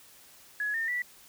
sine tone with pitch steps, 1686 / 1817.5 / 1959.2 Hz, G#6 / A#6 / B6, +26 / -44 / -14 cents, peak -28 dBFS, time 0.6-1.02 s, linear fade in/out 2 ms, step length 140 ms, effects white hiss -55 dBFS RMS until 1.28 s

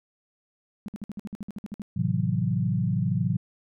sine tone bursts, 205.6 Hz, G#3, 17 cents flat, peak -31 dBFS, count 13, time 0.86-1.819 s, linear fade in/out 0 ms, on 23 ms, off 55 ms
sine chord, F# half-diminished seventh, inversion first, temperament equal with one note detuned, 110 / 130.81 / 163.58 / 185 Hz, A2 / C3 / E3 / F#3, 0 / 0 / -13 / 0 cents, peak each -28 dBFS, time 1.96-3.37 s, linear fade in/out 10 ms
effects none

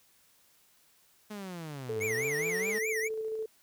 sawtooth linear two-way sweep, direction down then up, 214.7 to 100.3 to 214.7 Hz, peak -35 dBFS, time 1.3-2.79 s, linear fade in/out 10 ms, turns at 2.02 s
sine tone with tremolo, 439.3 Hz, A4, 3 cents flat, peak -31 dBFS, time 1.89-3.46 s, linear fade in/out 5 ms, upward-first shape square, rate 14 Hz, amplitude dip 25%
square tone with vibrato, 2089 Hz, C7, 3 cents flat, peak -32 dBFS, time 2-3.09 s, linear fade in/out 20 ms, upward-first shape triangle, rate 4.8 Hz, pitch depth 260 cents each way
effects white hiss -65 dBFS RMS until 3.62 s

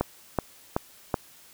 click train, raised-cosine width 1 ms, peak -9 dBFS, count 4, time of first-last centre 0.01-1.142 s, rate 2.65 Hz, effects white hiss -53 dBFS RMS until 1.53 s

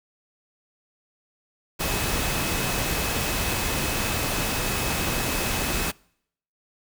sine tone in noise, 2569 Hz, E7, 45 cents flat, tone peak -36 dBFS, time 1.79-5.92 s, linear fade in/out 20 ms, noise pink, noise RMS -26 dBFS, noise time 1.79-5.92 s, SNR -13 dB, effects noise-tail reverb RT60 0.7 s tail -26 dB re dry

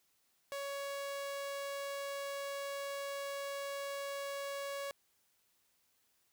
sawtooth tone, 559 Hz, C#5, 14 cents sharp, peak -35 dBFS, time 0.52-4.91 s, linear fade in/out 0 ms, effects white hiss -75 dBFS RMS until 6.32 s

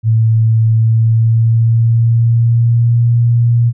sine tone with pitch glide, 112.1 to 118.22 Hz, A2 to A#2, +33 to +25 cents, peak -7 dBFS, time 0.03-3.73 s, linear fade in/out 50 ms, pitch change +92 cents, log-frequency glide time 0.75-3.07 s, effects none

